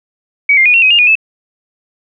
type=tone with pitch steps; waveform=sine; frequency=2265 / 2110 / 2458 / 2726 / 2528 / 2821 / 2455 / 2614 Hz; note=C#7 / C7 / D#7 / F7 / D#7 / F7 / D#7 / E7; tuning=+37 / +14 / -22 / -43 / +27 / +17 / -24 / -15 cents; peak=-5 dBFS; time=0.49-1.154 s; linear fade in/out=5 ms; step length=83 ms; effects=none